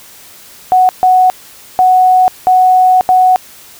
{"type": "tone bursts at uneven times", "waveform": "sine", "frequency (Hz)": 740, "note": "F#5", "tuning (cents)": 0, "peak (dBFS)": -4, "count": 5, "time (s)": [[0.72, 0.89], [1.03, 1.3], [1.79, 2.28], [2.47, 3.01], [3.09, 3.36]], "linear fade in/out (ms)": 0, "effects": ["white hiss -37 dBFS RMS until 3.79 s"]}